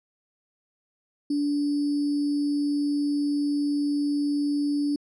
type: tone with sample-and-hold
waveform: sine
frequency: 289.7 Hz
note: D4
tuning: 24 cents flat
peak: -22 dBFS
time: 1.3-4.96 s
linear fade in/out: 5 ms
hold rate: 4900 Hz
effects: low-pass 8000 Hz 12 dB/octave